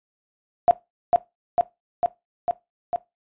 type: tone with echo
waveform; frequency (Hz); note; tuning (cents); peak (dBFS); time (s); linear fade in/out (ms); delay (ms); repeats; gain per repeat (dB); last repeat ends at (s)
sine; 698.5; F5; 0; -11; 0.68-0.71; 0; 450; 5; -2; 2.96
effects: noise-tail reverb RT60 0.2 s tail -17 dB re dry + resampled to 8000 Hz